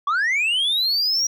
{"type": "linear sweep", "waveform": "sine", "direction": "up", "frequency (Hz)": [1100, 5760], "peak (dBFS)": -15, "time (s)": [0.07, 1.27], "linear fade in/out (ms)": 5, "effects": ["tanh soft clip ceiling -17 dBFS"]}